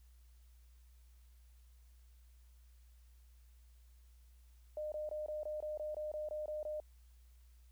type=tone bursts; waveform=sine; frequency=608 Hz; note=D#5; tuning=40 cents flat; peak=-38 dBFS; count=12; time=4.77-6.801 s; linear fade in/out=2 ms; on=150 ms; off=21 ms; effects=added 60 Hz sine -59 dBFS peak until 7.71 s + white hiss -75 dBFS RMS until 7.71 s